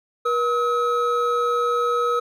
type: tone pair together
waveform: triangle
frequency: 479.8 / 1280.9 Hz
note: A#4 / D#6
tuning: +50 / +50 cents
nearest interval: octave + perfect fourth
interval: 1700 cents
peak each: -20 / -19 dBFS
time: 0.25-2.2 s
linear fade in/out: 10 ms
effects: none